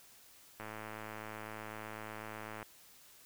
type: click train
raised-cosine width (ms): 0.5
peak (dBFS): -29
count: 220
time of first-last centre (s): 0.6-2.628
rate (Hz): 108
effects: white hiss -60 dBFS RMS until 3.25 s